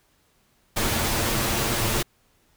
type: noise with comb filter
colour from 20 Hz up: pink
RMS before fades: -24 dBFS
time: 0.76-2.03 s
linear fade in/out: 10 ms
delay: 8.8 ms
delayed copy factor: +0.55
effects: pink hiss -64 dBFS RMS until 2.56 s